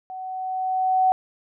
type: tone with level ramp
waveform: sine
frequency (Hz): 750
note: F#5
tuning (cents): +23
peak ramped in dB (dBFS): -32 to -14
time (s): 0.1-1.12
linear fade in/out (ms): 0
effects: none